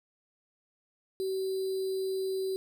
sine tone with sample-and-hold, 380.9 Hz, G4, 50 cents flat, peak -29 dBFS, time 1.2-2.56 s, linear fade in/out 0 ms, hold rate 4410 Hz, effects none

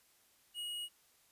sine tone with hard clipping, 2892 Hz, F#7, 40 cents flat, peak -40 dBFS, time 0.54-0.89 s, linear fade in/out 50 ms, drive 17 dB, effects white hiss -69 dBFS RMS until 1.31 s + resampled to 32000 Hz

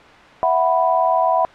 sine chord, E suspended second, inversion none, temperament equal, 659.3 / 740 / 987.8 Hz, E5 / F#5 / B5, 0 / 0 / 0 cents, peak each -18 dBFS, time 0.43-1.45 s, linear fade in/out 0 ms, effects white hiss -42 dBFS RMS until 1.54 s + low-pass 2000 Hz 12 dB/octave

